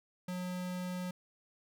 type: tone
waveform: square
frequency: 181.1 Hz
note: F#3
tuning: 37 cents flat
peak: -37 dBFS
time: 0.28-1.11 s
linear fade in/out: 5 ms
effects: none